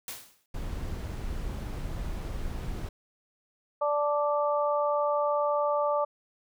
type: noise with exponential decay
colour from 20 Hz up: white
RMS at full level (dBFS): -35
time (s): 0.08-0.46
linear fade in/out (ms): 2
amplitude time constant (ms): 81
type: noise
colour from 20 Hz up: brown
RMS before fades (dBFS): -34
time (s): 0.54-2.89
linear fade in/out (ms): 5
type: harmonic tone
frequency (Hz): 292.8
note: D4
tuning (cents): -5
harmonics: 2 / 3 / 4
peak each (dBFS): -26 / -31 / -30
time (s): 3.81-6.05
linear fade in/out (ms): 10
effects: none